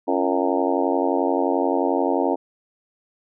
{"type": "harmonic tone with a mistuned harmonic", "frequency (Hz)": 91.5, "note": "F#2", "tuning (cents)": -19, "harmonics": [3, 4, 5, 6, 7, 8, 9, 10], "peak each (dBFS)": [-24, -25, -26, -27, -27, -28, -29, -29], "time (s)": [0.07, 2.36], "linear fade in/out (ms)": 20, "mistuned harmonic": 4, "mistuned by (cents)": -96, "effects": []}